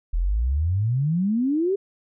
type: exponential sweep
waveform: sine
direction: up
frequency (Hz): 38.89 to 407.1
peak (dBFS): -19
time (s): 0.13-1.76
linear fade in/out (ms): 10
effects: none